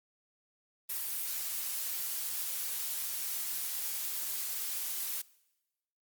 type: noise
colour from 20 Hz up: blue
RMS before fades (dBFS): -36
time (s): 0.89-5.22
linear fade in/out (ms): 10
effects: noise-tail reverb RT60 1.0 s tail -22 dB re dry + Opus 32 kbps